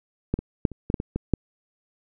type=clicks; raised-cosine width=3 ms; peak=-9 / -17 / -6 / -25 / -12 / -9 / -16 / -13 / -6 dBFS; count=9; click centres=0.34 / 0.39 / 0.652 / 0.717 / 0.901 / 0.942 / 1.001 / 1.16 / 1.337 s; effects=none